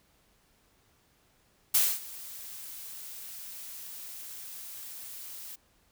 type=noise with ADSR envelope; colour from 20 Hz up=blue; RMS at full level=-22 dBFS; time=1.74-5.56 s; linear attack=10 ms; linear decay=240 ms; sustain=-21 dB; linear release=13 ms; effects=pink hiss -67 dBFS RMS until 5.91 s